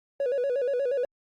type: tone with vibrato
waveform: triangle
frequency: 523.3 Hz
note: C5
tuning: in tune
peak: -21 dBFS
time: 0.2-1.05 s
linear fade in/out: 2 ms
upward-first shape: square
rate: 8.4 Hz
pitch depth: 110 cents each way
effects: tanh soft clip ceiling -19 dBFS + Opus 48 kbps